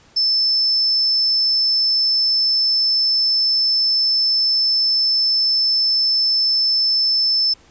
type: tone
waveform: sine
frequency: 5274 Hz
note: E8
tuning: in tune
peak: -14 dBFS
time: 0.16-7.54 s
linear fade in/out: 10 ms
effects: pink hiss -51 dBFS RMS until 7.7 s + resampled to 16000 Hz